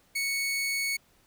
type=tone; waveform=sawtooth; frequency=2217 Hz; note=C#7; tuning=in tune; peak=-24 dBFS; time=0.15-0.97 s; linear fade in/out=10 ms; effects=pink hiss -64 dBFS RMS until 1.26 s